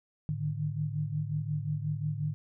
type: tone cluster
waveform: sine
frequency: 107.2 / 148.9 / 154.5 Hz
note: A2 / D3 / D#3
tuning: -45 / +24 / -12 cents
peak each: -36 / -32 / -36 dBFS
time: 0.29-2.34 s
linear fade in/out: 0 ms
effects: none